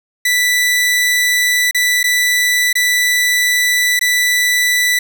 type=tone with dropouts; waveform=sawtooth; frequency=1975.5 Hz; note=B6; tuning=in tune; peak=-8 dBFS; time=0.25-4.99 s; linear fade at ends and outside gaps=5 ms; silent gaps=1.711-1.746 / 2.031-2.04 / 2.729-2.753 / 3.993-4.011 s; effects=none